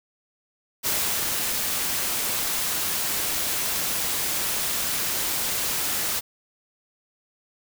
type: noise with ADSR envelope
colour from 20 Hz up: white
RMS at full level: -24 dBFS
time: 0.83-6.21 s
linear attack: 34 ms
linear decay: 370 ms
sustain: -2 dB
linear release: 25 ms
effects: none